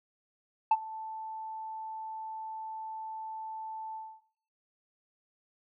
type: tone with ADSR envelope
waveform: sine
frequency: 880 Hz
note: A5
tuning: in tune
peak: -16 dBFS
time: 0.71-4.22 s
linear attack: 5 ms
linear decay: 43 ms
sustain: -21 dB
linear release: 270 ms
effects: noise-tail reverb RT60 0.6 s tail -19 dB re dry + tanh soft clip ceiling -18 dBFS